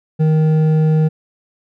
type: tone with hard clipping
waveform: sine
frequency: 156.4 Hz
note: D#3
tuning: 9 cents sharp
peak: -12 dBFS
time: 0.19-1.09 s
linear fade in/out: 20 ms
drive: 7 dB
effects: none